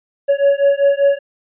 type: beating tone pair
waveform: triangle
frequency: 558 / 563.1 Hz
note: C#5 / C#5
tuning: +11 / +27 cents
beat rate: 5.1 Hz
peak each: -12 dBFS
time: 0.28-1.19 s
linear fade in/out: 20 ms
effects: resampled to 8000 Hz